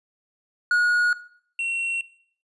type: tone pair in turn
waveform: triangle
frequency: 1448 / 2727 Hz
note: F#6 / F7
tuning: -38 / -42 cents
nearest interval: major seventh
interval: 1096 cents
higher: second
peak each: -15 / -22 dBFS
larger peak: first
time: 0.71-1.13 / 1.59-2.01 s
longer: neither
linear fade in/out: 2 ms
effects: noise-tail reverb RT60 0.6 s tail -18 dB re dry + resampled to 24000 Hz